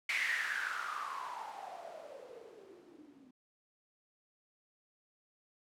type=noise with low-pass filter sweep; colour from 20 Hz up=violet; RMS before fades=-41 dBFS; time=0.09-3.31 s; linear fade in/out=5 ms; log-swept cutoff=2200 to 250 Hz; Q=8.5; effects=none